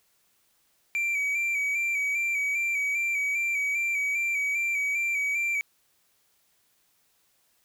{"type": "tone with vibrato", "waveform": "triangle", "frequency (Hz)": 2314, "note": "D7", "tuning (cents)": -26, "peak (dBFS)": -23, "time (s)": [0.95, 5.61], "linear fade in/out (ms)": 0, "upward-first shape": "square", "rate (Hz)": 2.5, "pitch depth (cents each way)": 33, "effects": ["white hiss -68 dBFS RMS until 7.64 s"]}